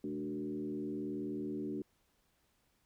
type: tone with frequency modulation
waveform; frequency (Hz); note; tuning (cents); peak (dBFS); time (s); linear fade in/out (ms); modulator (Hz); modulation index
sine; 293.7; D4; 0; -36; 0.04-1.82; 2; 78.9; 1.2
effects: pink hiss -75 dBFS RMS until 2.85 s